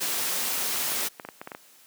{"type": "noise", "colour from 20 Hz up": "white", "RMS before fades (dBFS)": -28, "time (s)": [0, 1.09], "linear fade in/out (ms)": 20}
{"type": "clicks", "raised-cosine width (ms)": 0.5, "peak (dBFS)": -21, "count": 11, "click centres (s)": [0.761, 0.88, 0.919, 1.031, 1.198, 1.25, 1.288, 1.415, 1.474, 1.518, 1.549]}
{"effects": ["white hiss -55 dBFS RMS until 1.86 s", "high-pass 200 Hz 12 dB/octave"]}